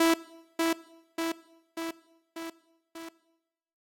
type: tone with echo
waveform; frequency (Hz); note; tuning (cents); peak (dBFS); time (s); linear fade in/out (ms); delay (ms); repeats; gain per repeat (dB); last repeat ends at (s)
sawtooth; 329.6; E4; 0; -16; 0-0.14; 5; 590; 5; -4; 3.09
effects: noise-tail reverb RT60 1.0 s tail -19 dB re dry + AAC 48 kbps